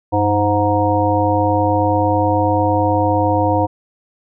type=harmonic tone with a mistuned harmonic; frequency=103.83 Hz; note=G#2; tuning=in tune; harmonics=1 / 3 / 5 / 7 / 9; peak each=-19 / -19 / -19 / -19 / -19 dBFS; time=0.12-3.67 s; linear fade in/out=20 ms; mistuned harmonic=1; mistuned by=-110 cents; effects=none